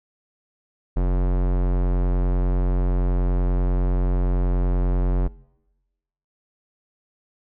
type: tone with low-pass filter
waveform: square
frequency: 45.19 Hz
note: F#1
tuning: 40 cents flat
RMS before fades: -20 dBFS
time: 0.96-5.28 s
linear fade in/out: 10 ms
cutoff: 860 Hz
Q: 0.64
effects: noise-tail reverb RT60 1.0 s tail -22 dB re dry